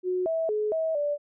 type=tone with pitch steps; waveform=sine; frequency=365.6 / 651 / 424.6 / 643 / 584 Hz; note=F#4 / E5 / G#4 / E5 / D5; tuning=-21 / -22 / +38 / -43 / -10 cents; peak=-24 dBFS; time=0.03-1.18 s; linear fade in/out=50 ms; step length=230 ms; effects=none